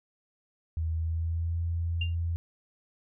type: tone with pitch glide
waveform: sine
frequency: 80.8 to 84.28 Hz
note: E2 to E2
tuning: -34 to +39 cents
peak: -27 dBFS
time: 0.77-2.36 s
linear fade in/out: 0 ms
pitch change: +73 cents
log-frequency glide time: 0.92-1.6 s
type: tone with exponential decay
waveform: sine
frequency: 2791 Hz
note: F7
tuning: 2 cents flat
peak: -28 dBFS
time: 2.01-2.15 s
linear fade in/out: 5 ms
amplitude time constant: 29 ms
effects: none